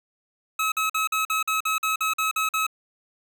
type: tone bursts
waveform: 25% pulse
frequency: 1285 Hz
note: E6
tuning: 45 cents flat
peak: -18 dBFS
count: 12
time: 0.59-2.667 s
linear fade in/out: 5 ms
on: 130 ms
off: 47 ms
effects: none